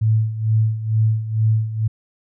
sine tone with tremolo, 110 Hz, A2, in tune, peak -12 dBFS, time 0.01-1.88 s, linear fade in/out 10 ms, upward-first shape sine, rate 2.2 Hz, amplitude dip 75%, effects none

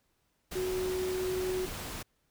sine tone in noise, 370 Hz, F#4, in tune, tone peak -30 dBFS, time 0.55-1.66 s, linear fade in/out 10 ms, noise pink, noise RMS -40 dBFS, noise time 0.51-2.03 s, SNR +7 dB, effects pink hiss -75 dBFS RMS until 2.3 s

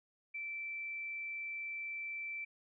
sine tone, 2332 Hz, D7, 13 cents flat, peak -39 dBFS, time 0.34-2.45 s, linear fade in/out 10 ms, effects none

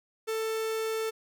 45% pulse tone, 443.2 Hz, A4, 13 cents sharp, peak -29 dBFS, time 0.27-1.11 s, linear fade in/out 20 ms, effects none

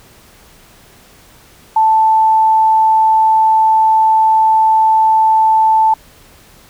sine tone, 880 Hz, A5, in tune, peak -7 dBFS, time 1.76-5.94 s, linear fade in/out 5 ms, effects pink hiss -44 dBFS RMS until 6.69 s

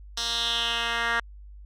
10% pulse tone with band-pass filter sweep, 233.1 Hz, A#3, in tune, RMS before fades -27 dBFS, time 0.17-1.2 s, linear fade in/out 5 ms, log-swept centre 4700 to 1800 Hz, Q 3.2, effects added 50 Hz sine -42 dBFS peak until 1.65 s

